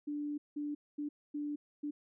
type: tone bursts at uneven times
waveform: sine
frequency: 293.7 Hz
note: D4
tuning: in tune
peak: -35 dBFS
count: 5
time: 0.07-0.38 / 0.56-0.75 / 0.98-1.09 / 1.34-1.56 / 1.83-1.91 s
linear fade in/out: 10 ms
effects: none